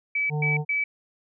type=tone bursts; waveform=sine; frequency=2295 Hz; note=D7; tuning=40 cents flat; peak=-22 dBFS; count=3; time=0.15-0.84 s; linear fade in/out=5 ms; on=150 ms; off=120 ms
type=harmonic tone; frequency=150 Hz; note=D3; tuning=37 cents sharp; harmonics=1 / 3 / 5 / 6; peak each=-24 / -34 / -38 / -40 dBFS; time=0.29-0.65 s; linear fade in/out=50 ms
effects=none